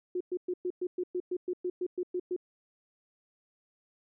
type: tone bursts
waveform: sine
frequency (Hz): 360.5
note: F#4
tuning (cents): -45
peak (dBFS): -29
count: 14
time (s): 0.15-2.364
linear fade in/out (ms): 5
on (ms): 56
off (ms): 110
effects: none